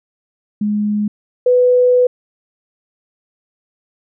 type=tone pair in turn; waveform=sine; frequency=208.9 / 496.9 Hz; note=G#3 / B4; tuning=+10 / +11 cents; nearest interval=octave + minor third; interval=1501 cents; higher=second; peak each=-14 / -8 dBFS; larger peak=second; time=0.61-1.08 / 1.46-2.07 s; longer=second; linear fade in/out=5 ms; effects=none